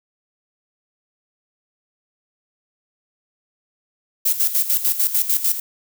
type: noise with tremolo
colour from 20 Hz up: violet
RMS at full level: -17 dBFS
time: 4.25-5.6 s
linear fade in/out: 10 ms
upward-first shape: square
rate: 6.7 Hz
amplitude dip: 70%
effects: none